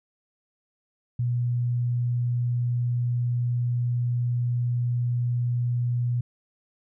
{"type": "tone", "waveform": "sine", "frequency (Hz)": 121.4, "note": "B2", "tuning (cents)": -29, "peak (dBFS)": -22, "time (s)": [1.19, 6.21], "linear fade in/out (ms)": 5, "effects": []}